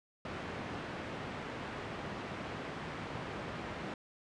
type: band-pass noise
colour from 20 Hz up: pink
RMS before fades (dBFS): -42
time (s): 0.25-3.94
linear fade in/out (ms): 2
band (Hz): 110 to 2300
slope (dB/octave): 12
effects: resampled to 22050 Hz